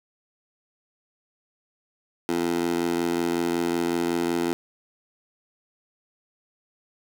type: tone with high-pass filter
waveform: 15% pulse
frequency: 85.4 Hz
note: F2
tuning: 38 cents flat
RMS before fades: -25 dBFS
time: 2.29-4.53 s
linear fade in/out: 0 ms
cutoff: 320 Hz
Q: 2.3
effects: none